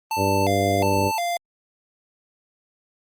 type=tone with vibrato; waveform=square; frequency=784 Hz; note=G5; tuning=in tune; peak=-23 dBFS; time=0.11-1.37 s; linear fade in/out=2 ms; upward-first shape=square; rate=1.4 Hz; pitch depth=210 cents each way
type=harmonic tone; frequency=98 Hz; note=G2; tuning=in tune; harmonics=1 / 2 / 3 / 4 / 5 / 6; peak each=-25 / -29 / -27 / -27 / -27 / -26 dBFS; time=0.16-1.12 s; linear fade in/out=50 ms
effects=Opus 32 kbps

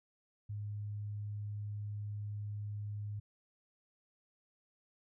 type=tone; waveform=sine; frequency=103.83 Hz; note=G#2; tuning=in tune; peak=-38 dBFS; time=0.49-3.2 s; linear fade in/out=10 ms; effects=none

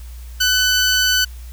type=tone; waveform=15% pulse; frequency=1501 Hz; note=F#6; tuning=24 cents sharp; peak=-7 dBFS; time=0.4-1.25 s; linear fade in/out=10 ms; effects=added 60 Hz sine -31 dBFS peak until 1.52 s + white hiss -47 dBFS RMS until 1.52 s

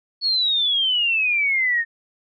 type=exponential sweep; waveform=sine; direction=down; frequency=4418 to 1820 Hz; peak=-17 dBFS; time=0.21-1.85 s; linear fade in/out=50 ms; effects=none

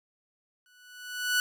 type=tone with exponential growth; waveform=sawtooth; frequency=1480 Hz; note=F#6; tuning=in tune; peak=-18 dBFS; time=0.66-1.4 s; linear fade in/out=1 ms; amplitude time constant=160 ms; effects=none

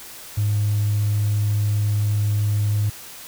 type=tone; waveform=triangle; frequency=104.2 Hz; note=G#2; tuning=6 cents sharp; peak=-14 dBFS; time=0.37-2.9 s; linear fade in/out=10 ms; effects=tanh soft clip ceiling -14 dBFS + white hiss -39 dBFS RMS until 3.27 s

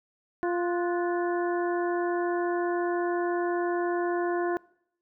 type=harmonic tone with a mistuned harmonic; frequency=349.2 Hz; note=F4; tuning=in tune; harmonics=1 / 2 / 3 / 4 / 5; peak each=-26 / -32 / -36 / -38 / -40 dBFS; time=0.43-4.57 s; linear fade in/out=0 ms; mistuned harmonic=4; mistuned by=+85 cents; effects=noise-tail reverb RT60 0.7 s tail -23 dB re dry

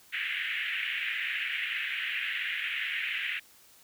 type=band-pass noise; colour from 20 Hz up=pink; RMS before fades=-33 dBFS; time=0.12-3.4 s; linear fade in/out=20 ms; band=1700 to 3000 Hz; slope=48 dB/octave; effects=white hiss -58 dBFS RMS until 3.83 s

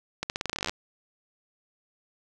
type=accelerating click train; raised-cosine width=0.2 ms; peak=-12 dBFS; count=16; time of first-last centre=0.23-0.695 s; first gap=69 ms; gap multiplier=0.87; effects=none

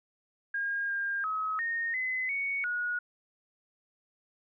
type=tone with pitch steps; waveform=sine; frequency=1620 / 1606 / 1278 / 1847 / 2030 / 2227 / 1452 Hz; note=G#6 / G6 / D#6 / A#6 / B6 / C#7 / F#6; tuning=-43 / +41 / +46 / -16 / +47 / +7 / -33 cents; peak=-29 dBFS; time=0.54-2.99 s; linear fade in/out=5 ms; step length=350 ms; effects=none

